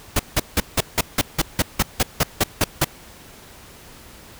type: noise bursts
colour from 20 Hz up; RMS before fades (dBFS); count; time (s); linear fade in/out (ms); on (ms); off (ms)
pink; -17; 14; 0.16-2.846; 5; 34; 170
effects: pink hiss -44 dBFS RMS until 4.39 s